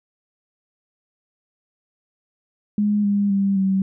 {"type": "tone with pitch steps", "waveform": "sine", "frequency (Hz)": [207.7, 202.4, 197.18, 192.12], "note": ["G#3", "G#3", "G3", "G3"], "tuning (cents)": [0, -44, 10, -35], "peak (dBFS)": -16, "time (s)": [2.78, 3.82], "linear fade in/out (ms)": 2, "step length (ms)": 260, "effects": []}